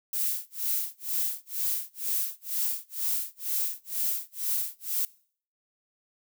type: noise with tremolo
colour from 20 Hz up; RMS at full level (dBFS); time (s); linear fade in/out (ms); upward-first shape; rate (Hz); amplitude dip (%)
violet; -27; 0.13-5.05; 2; sine; 2.1; 100
effects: noise-tail reverb RT60 0.5 s tail -22 dB re dry